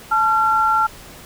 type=tone pair together; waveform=sine; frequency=871.9 / 1369 Hz; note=A5 / F6; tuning=-16 / -35 cents; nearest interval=minor sixth; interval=781 cents; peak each=-18 / -15 dBFS; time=0.11-0.87 s; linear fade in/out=10 ms; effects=pink hiss -40 dBFS RMS until 1.25 s